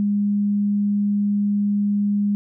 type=tone; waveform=sine; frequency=204.3 Hz; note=G#3; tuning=28 cents flat; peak=-17 dBFS; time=0-2.35 s; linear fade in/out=0 ms; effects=none